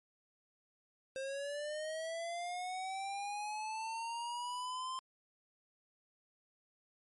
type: linear sweep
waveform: square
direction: up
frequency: 528 to 1046.5 Hz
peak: -39 dBFS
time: 1.16-4.99 s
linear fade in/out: 0 ms
effects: MP3 48 kbps